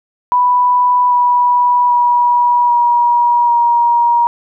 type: tone with pitch steps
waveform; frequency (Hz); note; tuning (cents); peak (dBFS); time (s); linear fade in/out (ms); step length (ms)
sine; 987.8 / 977.6 / 967.5 / 957.5 / 947.6; B5 / B5 / B5 / A#5 / A#5; 0 / -18 / -36 / +46 / +28; -8; 0.32-4.27; 0; 790
effects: none